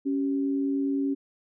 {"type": "tone pair together", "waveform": "sine", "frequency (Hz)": [277.2, 387], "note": ["C#4", "G4"], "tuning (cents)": [0, -22], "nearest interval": "tritone", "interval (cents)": 578, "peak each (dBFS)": [-24, -34], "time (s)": [0.05, 1.15], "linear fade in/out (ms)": 20, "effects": []}